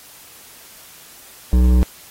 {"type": "tone with hard clipping", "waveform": "sine", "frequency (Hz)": 61.9, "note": "B1", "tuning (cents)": 5, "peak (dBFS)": -12, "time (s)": [1.53, 1.83], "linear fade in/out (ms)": 0, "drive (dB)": 11, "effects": ["white hiss -43 dBFS RMS until 2.1 s", "AAC 48 kbps"]}